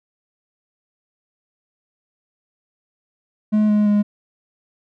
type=tone with pitch steps; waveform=triangle; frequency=212.7 / 209.6 / 206.9 Hz; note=G#3 / G#3 / G#3; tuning=+42 / +16 / -6 cents; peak=-11 dBFS; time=3.52-4.03 s; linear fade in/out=20 ms; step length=170 ms; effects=none